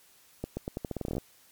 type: accelerating click train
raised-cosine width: 2 ms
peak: -19 dBFS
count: 15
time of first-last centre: 0.44-1.182 s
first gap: 130 ms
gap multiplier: 0.84
effects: white hiss -60 dBFS RMS until 1.51 s + MP3 96 kbps